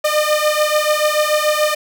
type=beating tone pair; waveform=sawtooth; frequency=602 / 608.9 Hz; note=D5 / D#5; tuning=+43 / -38 cents; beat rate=6.9 Hz; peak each=-13 dBFS; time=0.04-1.75 s; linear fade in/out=10 ms; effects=none